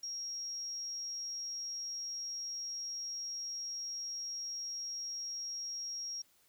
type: tone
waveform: sine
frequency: 5600 Hz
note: F8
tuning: 4 cents sharp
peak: -38 dBFS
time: 0.03-6.22 s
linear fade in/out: 5 ms
effects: white hiss -69 dBFS RMS until 6.48 s